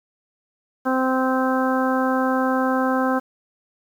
harmonic tone, 260 Hz, C4, 11 cents flat, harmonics 1 / 2 / 3 / 4 / 5 / 6, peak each -21 / -24 / -26 / -27 / -28 / -29 dBFS, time 0.85-3.2 s, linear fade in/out 20 ms, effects 8-bit

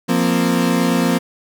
35% pulse chord, F suspended fourth, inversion none, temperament equal, 174.61 / 233.1 / 261.6 Hz, F3 / Bb3 / C4, 0 / 0 / 0 cents, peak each -17 dBFS, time 0.08-1.19 s, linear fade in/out 20 ms, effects none

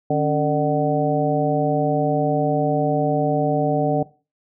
harmonic tone with a mistuned harmonic, 150 Hz, D3, 37 cents sharp, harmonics 1 / 2 / 3 / 4 / 5, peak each -23 / -23 / -23 / -23 / -23 dBFS, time 0.1-4.03 s, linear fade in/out 5 ms, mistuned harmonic 2, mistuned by -120 cents, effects noise-tail reverb RT60 0.3 s tail -17 dB re dry

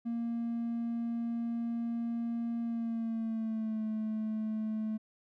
triangle tone with pitch glide, 233.1 to 217.5 Hz, A#3 to A3, 0 to -20 cents, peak -29 dBFS, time 0.05-4.98 s, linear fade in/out 20 ms, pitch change -120 cents, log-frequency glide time 2.61-3.84 s, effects tanh soft clip ceiling -26 dBFS

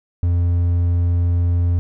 triangle tone, 86.9 Hz, F2, 8 cents flat, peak -12 dBFS, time 0.23-1.79 s, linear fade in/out 0 ms, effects none

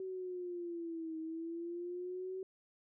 sine linear two-way sweep, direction down then up, 379.6 to 317.8 to 379.6 Hz, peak -39 dBFS, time 0-2.43 s, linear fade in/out 2 ms, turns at 1.18 s, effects none

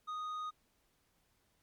sine tone with tanh clipping, 1242 Hz, D#6, 3 cents flat, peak -39 dBFS, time 0.07-0.51 s, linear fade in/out 20 ms, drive 6 dB, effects pink hiss -75 dBFS RMS until 1.62 s + MP3 96 kbps

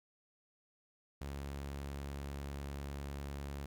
sawtooth tone, 70.1 Hz, C#2, 20 cents sharp, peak -37 dBFS, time 1.21-3.66 s, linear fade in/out 5 ms, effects 13-bit

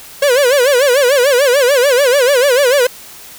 45% pulse tone with vibrato, 529 Hz, C5, 19 cents sharp, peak -8 dBFS, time 0.22-2.87 s, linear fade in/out 5 ms, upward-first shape sine, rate 6.8 Hz, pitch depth 170 cents each way, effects white hiss -35 dBFS RMS until 3.38 s

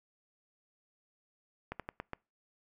slowing click train, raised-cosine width 0.5 ms, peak -23 dBFS, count 5, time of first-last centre 1.72-2.133 s, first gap 77 ms, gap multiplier 1.2, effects noise-tail reverb RT60 0.3 s tail -26 dB re dry

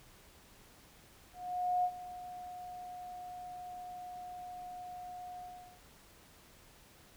sine tone with ADSR envelope, 722 Hz, F#5, 43 cents flat, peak -27 dBFS, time 1.33-5.81 s, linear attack 510 ms, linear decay 65 ms, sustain -16 dB, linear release 430 ms, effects pink hiss -60 dBFS RMS until 7.16 s

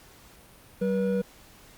triangle tone pair together, 191.52 / 483.4 Hz, G3 / B4, -40 / -37 cents, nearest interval octave + major third, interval 1603 cents, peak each -24 dBFS, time 0.81-1.22 s, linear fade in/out 10 ms, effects pink hiss -53 dBFS RMS until 1.77 s + Opus 48 kbps

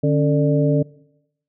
harmonic tone with a mistuned harmonic, 148.3 Hz, D3, 17 cents sharp, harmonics 1 / 2 / 3 / 4, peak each -17 / -20 / -22 / -23 dBFS, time 0.03-0.83 s, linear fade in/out 10 ms, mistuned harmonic 2, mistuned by -120 cents, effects noise-tail reverb RT60 0.8 s tail -22 dB re dry

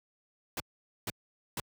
pink noise bursts, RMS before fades -35 dBFS, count 3, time 0.57-1.6 s, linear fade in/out 2 ms, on 30 ms, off 470 ms, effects high-pass 60 Hz 12 dB/octave

